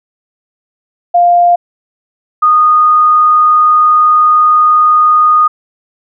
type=tone pair in turn; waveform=sine; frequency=700 / 1232.9 Hz; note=F5 / D#6; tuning=+4 / -16 cents; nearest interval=minor seventh; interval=980 cents; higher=second; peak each=-4 dBFS; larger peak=neither; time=1.14-1.56 / 2.42-5.48 s; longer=second; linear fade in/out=10 ms; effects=none